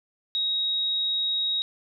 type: tone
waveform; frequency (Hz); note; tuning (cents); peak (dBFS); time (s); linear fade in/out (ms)
sine; 3789; A#7; +27; -23; 0.35-1.62; 0
effects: none